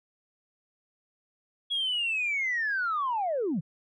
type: linear sweep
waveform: sine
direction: down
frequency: 3348 to 134.4 Hz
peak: -25 dBFS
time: 1.7-3.61 s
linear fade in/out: 20 ms
effects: tanh soft clip ceiling -22 dBFS